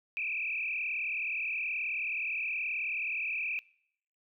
sine tone with frequency modulation, 2481 Hz, D#7, 6 cents flat, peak -31 dBFS, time 0.17-3.59 s, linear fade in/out 0 ms, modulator 38.9 Hz, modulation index 3.9, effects noise-tail reverb RT60 0.7 s tail -23 dB re dry

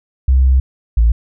sine tone pair in turn, 65.41 / 56.73 Hz, C2 / A#1, 0 / -46 cents, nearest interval major second, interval 246 cents, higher first, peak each -6 dBFS, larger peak neither, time 0.28-0.6 / 0.97-1.12 s, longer first, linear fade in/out 5 ms, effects tanh soft clip ceiling -4 dBFS

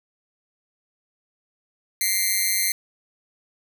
5% pulse tone with amplitude modulation, 2091 Hz, C7, 2 cents flat, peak -6 dBFS, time 2.01-2.72 s, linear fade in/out 2 ms, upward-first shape sine, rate 195 Hz, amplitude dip 90%, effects none

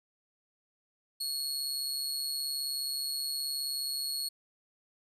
sawtooth tone with amplitude modulation, 4335 Hz, C#8, 39 cents flat, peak -27 dBFS, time 1.2-4.29 s, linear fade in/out 10 ms, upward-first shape sine, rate 139 Hz, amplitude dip 50%, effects resampled to 32000 Hz

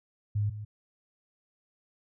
sine tone pair in turn, 103.9 / 105.59 Hz, G#2 / G#2, +1 / +29 cents, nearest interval unison, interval 28 cents, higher second, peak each -25 / -36 dBFS, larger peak first, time 0.35-0.5 / 0.5-0.65 s, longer neither, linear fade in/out 10 ms, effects none

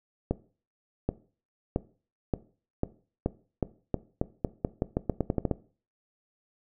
accelerating click train, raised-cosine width 2 ms, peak -12 dBFS, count 19, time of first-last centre 0.31-5.513 s, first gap 780 ms, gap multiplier 0.86, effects noise-tail reverb RT60 0.4 s tail -18 dB re dry

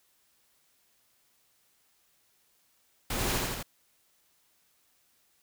pink noise with echo, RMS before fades -32 dBFS, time 3.1-3.38 s, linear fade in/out 5 ms, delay 83 ms, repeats 3, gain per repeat -2 dB, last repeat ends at 3.629 s, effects white hiss -69 dBFS RMS until 5.42 s

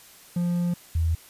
triangle / sine tone pair in turn, 174.61 / 81.74 Hz, F3 / E2, 0 / -14 cents, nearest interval octave + minor second, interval 1314 cents, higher first, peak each -20 dBFS, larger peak neither, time 0.36-0.74 / 0.95-1.15 s, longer first, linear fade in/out 5 ms, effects white hiss -50 dBFS RMS until 1.29 s + resampled to 32000 Hz

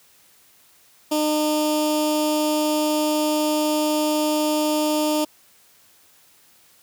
15% pulse tone with notch filter, 304 Hz, D#4, 40 cents flat, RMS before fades -21 dBFS, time 1.11-5.25 s, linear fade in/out 10 ms, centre 1600 Hz, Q 0.65, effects white hiss -55 dBFS RMS until 6.82 s + high-pass 60 Hz 12 dB/octave

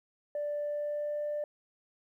sine tone with pitch glide, 587.3 to 592.4 Hz, D5 to D5, 0 to +15 cents, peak -30 dBFS, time 0.35-1.44 s, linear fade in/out 2 ms, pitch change +15 cents, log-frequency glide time 0.6-1.22 s, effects tanh soft clip ceiling -28 dBFS + 12-bit

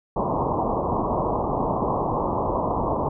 white low-pass noise, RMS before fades -24 dBFS, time 0.16-3.09 s, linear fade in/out 5 ms, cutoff 1100 Hz, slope 96 dB/octave, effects none

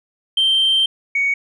sine tone pair in turn, 3136 / 2234 Hz, G7 / C#7, 0 / +13 cents, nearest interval tritone, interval 587 cents, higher first, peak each -11 / -14 dBFS, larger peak first, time 0.37-0.86 / 1.15-1.34 s, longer first, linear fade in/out 5 ms, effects tanh soft clip ceiling -10 dBFS

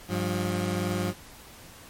20% pulse tone pair together, 100 / 178.3 Hz, G2 / F3, +35 / +36 cents, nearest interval minor seventh, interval 1001 cents, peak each -24 dBFS, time 0.08-1.14 s, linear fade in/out 50 ms, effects pink hiss -48 dBFS RMS until 1.89 s + MP3 64 kbps

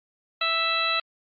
harmonic tone with a mistuned harmonic, 659.3 Hz, E5, in tune, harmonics 1 / 2 / 3 / 4 / 5 / 6, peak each -34 / -27 / -33 / -27 / -35 / -27 dBFS, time 0.41-1 s, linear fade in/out 5 ms, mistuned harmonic 5, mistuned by -17 cents, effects Opus 48 kbps

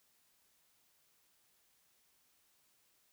silence, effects white hiss -73 dBFS RMS until 3.12 s

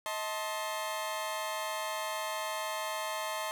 sawtooth chord, A diminished, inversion second, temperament just, 633.6 / 880 / 1056 Hz, Eb5 / A5 / C6, +31 / 0 / +16 cents, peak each -34 / -35 / -35 dBFS, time 0.06-3.51 s, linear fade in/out 0 ms, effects none

